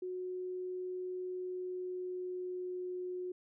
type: tone with pitch glide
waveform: sine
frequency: 366.2 to 363 Hz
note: F#4 to F#4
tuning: -18 to -33 cents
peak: -37 dBFS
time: 0.02-3.32 s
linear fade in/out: 5 ms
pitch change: -15 cents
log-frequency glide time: 1.24-2.95 s
effects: none